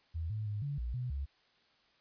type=tone with pitch steps; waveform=sine; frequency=81.5 / 107.7 / 104.1 / 142.5 / 59.6 / 124.9 / 69.1 Hz; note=E2 / A2 / G#2 / C#3 / A#1 / B2 / C#2; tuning=-19 / -37 / +5 / +48 / +39 / +20 / -5 cents; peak=-34 dBFS; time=0.14-1.26 s; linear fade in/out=20 ms; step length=160 ms; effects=white hiss -69 dBFS RMS until 2 s + resampled to 11025 Hz